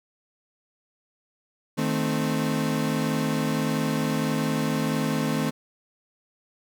35% pulse chord, A diminished, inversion second, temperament equal, 155.56 / 220 / 261.6 Hz, Eb3 / A3 / C4, 0 / 0 / 0 cents, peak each -26 dBFS, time 1.77-5.51 s, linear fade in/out 20 ms, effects none

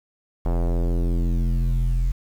square tone with low-pass filter sweep, 42.86 Hz, F1, 32 cents flat, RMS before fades -21 dBFS, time 0.45-2.12 s, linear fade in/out 10 ms, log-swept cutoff 830 to 88 Hz, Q 1.4, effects 8-bit

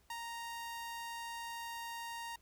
sawtooth tone with ADSR envelope, 931 Hz, A#5, 2 cents flat, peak -36 dBFS, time 0.1-2.36 s, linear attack 3 ms, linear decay 56 ms, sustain -2 dB, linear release 5 ms, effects added 60 Hz sine -70 dBFS peak until 2.41 s + pink hiss -71 dBFS RMS until 2.41 s

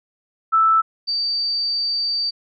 sine tone pair in turn, 1318.5 / 4627 Hz, E6 / D8, 0 / -27 cents, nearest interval octave + minor seventh, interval 2173 cents, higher second, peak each -12 / -19 dBFS, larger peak first, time 0.52-0.82 / 1.07-2.31 s, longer second, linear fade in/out 20 ms, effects none

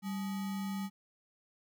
sine tone with sample-and-hold, 195.6 Hz, G3, 4 cents flat, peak -34 dBFS, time 0.02-0.9 s, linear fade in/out 50 ms, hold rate 1050 Hz, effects none

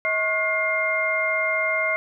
sine tone cluster, 639 / 1096 / 1436 / 2112 Hz, D#5 / C#6 / F6 / C7, +46 / -20 / +48 / +16 cents, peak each -26 / -31 / -30 / -22 dBFS, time 0.05-1.96 s, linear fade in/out 0 ms, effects none

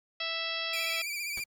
harmonic tone, 659.3 Hz, E5, in tune, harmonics 1 / 2 / 3 / 4 / 5 / 6 / 7 / 8, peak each -42 / -42 / -40 / -37 / -37 / -41 / -42 / -41 dBFS, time 0.2-1.02 s, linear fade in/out 5 ms
sawtooth tone with vibrato, 2349 Hz, D7, in tune, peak -30 dBFS, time 0.73-1.44 s, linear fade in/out 5 ms, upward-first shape sine, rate 15 Hz, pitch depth 57 cents each way
pink noise with exponential decay, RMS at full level -40 dBFS, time 1.37-1.46 s, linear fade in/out 5 ms, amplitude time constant 19 ms
effects none

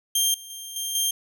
15% pulse tone with level steps, 3183 Hz, G7, 26 cents sharp, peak -12 / -32 / -28 / -20 / -14 dBFS, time 0.15-1.11 s, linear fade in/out 5 ms, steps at 0.34 / 0.5 / 0.76 / 0.95 s, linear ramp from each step 2 ms, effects none

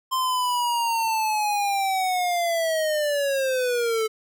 square linear sweep, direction down, 1046 to 433.2 Hz, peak -22 dBFS, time 0.11-4.08 s, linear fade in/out 20 ms, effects none

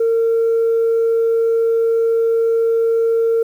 sine tone, 457 Hz, A#4, 34 cents flat, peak -11 dBFS, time 0-3.43 s, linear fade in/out 5 ms, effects tanh soft clip ceiling -10 dBFS + 8-bit

